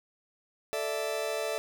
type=chord; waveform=40% pulse; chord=A suspended fourth; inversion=none; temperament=just; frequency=440 / 586.7 / 660 Hz; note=A4 / D5 / E5; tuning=0 / -2 / +2 cents; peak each=-34 / -34 / -34 dBFS; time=0.73-1.58 s; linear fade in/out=0 ms; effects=none